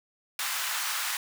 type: high-pass noise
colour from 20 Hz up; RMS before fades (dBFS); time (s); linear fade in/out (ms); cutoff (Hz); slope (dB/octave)
pink; -31; 0.39-1.17; 2; 1000; 24
effects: none